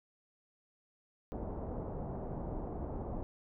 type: low-pass noise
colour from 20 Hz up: pink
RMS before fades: -40 dBFS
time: 1.32-3.23 s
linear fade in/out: 0 ms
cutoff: 830 Hz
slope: 24 dB/octave
effects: none